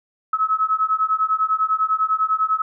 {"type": "beating tone pair", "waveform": "sine", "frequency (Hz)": [1285, 1295], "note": ["E6", "E6"], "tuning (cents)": [-45, -31], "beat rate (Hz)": 10, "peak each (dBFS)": -20, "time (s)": [0.33, 2.62], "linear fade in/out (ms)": 5, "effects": []}